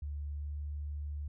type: tone with pitch glide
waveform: sine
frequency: 72.8 to 73.39 Hz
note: D2 to D2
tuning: -15 to -1 cents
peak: -36 dBFS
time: 0.02-1.28 s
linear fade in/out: 5 ms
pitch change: +14 cents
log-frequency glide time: 0.28-0.56 s
effects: none